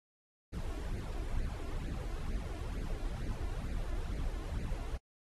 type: noise with flanger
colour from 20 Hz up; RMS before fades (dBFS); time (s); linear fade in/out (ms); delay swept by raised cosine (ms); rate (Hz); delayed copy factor
brown; -37; 0.52-4.98; 20; 0.44 to 2.94; 2.2; +0.8
effects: AAC 32 kbps